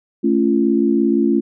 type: chord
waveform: sine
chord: A augmented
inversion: none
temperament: equal with one note detuned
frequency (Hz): 220 / 277.2 / 343.2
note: A3 / C#4 / E#4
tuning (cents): 0 / 0 / -30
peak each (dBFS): -17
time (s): 0.23-1.41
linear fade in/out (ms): 20
effects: none